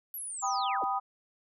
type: linear sweep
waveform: sine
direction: down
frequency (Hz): 11980 to 233.1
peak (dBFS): -36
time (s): 0.14-0.84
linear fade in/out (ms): 0
type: chord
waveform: sine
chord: G augmented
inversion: none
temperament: equal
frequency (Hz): 784 / 987.8 / 1244.5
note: G5 / B5 / D#6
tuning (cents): 0 / 0 / 0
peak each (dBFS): -31 / -34 / -32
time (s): 0.42-1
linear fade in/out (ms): 20
effects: none